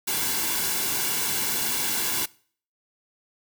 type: noise with comb filter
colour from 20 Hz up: white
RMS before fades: -26 dBFS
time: 0.07-2.26 s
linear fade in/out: 10 ms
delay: 1.6 ms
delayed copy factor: -0.6
effects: noise-tail reverb RT60 0.5 s tail -23 dB re dry